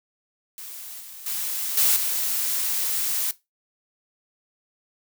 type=noise with level steps; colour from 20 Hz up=blue; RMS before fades=-38 / -41 / -28 / -19 / -25 dBFS; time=0.58-3.31 s; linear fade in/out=0 ms; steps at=1 / 1.26 / 1.77 / 1.96 s; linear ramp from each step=5 ms; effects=noise-tail reverb RT60 0.2 s tail -17 dB re dry